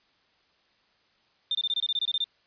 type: tone bursts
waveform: sine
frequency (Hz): 3599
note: A7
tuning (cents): +38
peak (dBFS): -24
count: 12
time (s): 1.51-2.242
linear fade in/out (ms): 2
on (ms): 39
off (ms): 24
effects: white hiss -66 dBFS RMS until 2.46 s + resampled to 11025 Hz